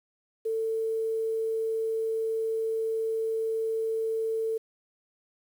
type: tone with quantisation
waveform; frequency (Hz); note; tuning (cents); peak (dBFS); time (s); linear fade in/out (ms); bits
sine; 446.4; A4; +25; -26; 0.45-4.58; 10; 9
effects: none